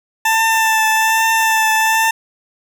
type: tone with vibrato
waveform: 20% pulse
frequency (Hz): 887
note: A5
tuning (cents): +14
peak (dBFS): -7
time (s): 0.25-2.11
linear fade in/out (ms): 5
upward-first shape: triangle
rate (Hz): 1.2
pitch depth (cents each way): 23
effects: none